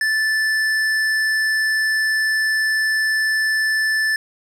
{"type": "tone with hard clipping", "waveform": "sine", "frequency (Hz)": 1754, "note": "A6", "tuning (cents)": -6, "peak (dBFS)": -18, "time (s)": [0.01, 4.16], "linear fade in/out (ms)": 2, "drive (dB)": 10, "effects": []}